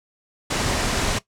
pink low-pass noise, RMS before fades -23 dBFS, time 0.5-1.19 s, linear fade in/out 10 ms, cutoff 8900 Hz, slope 24 dB/octave, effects noise-tail reverb RT60 0.1 s tail -17 dB re dry

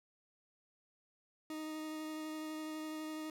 40% pulse tone with vibrato, 311.1 Hz, D#4, in tune, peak -40 dBFS, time 1.5-3.3 s, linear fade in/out 2 ms, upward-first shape sine, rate 12 Hz, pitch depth 10 cents each way, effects none

